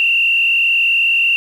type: tone with frequency modulation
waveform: sine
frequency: 2739 Hz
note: F7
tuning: 34 cents flat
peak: -11 dBFS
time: 0-1.36 s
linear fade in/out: 0 ms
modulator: 41.6 Hz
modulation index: 1.6
effects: 7-bit